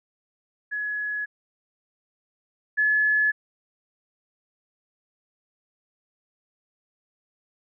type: tone pair in turn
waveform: sine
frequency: 1690 / 1711.6 Hz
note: G#6 / A6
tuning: +30 / -48 cents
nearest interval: unison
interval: 22 cents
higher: second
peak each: -26 / -18 dBFS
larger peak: second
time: 0.71-1.26 / 2.77-3.32 s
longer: neither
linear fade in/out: 20 ms
effects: none